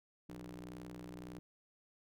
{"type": "ring-modulated tone", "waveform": "sawtooth", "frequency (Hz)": 61.74, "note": "B1", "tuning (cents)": 0, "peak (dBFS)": -40, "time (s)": [0.29, 1.39], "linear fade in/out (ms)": 0, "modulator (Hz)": 236, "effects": []}